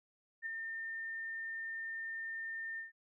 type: tone with ADSR envelope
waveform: sine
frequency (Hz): 1810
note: A6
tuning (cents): +48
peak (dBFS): -35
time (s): 0.42-2.92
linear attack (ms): 43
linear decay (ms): 4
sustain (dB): -4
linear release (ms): 140
effects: none